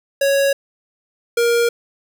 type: tone pair in turn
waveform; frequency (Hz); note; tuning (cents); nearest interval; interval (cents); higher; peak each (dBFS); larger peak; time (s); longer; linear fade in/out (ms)
square; 554.4 / 470.6; C#5 / A#4; 0 / +16; minor third; 284; first; -14; neither; 0.21-0.53 / 1.37-1.69; neither; 5
effects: none